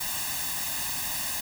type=noise with comb filter; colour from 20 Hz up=white; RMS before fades=-31 dBFS; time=0-1.41 s; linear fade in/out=10 ms; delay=1.1 ms; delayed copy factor=+0.8; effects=none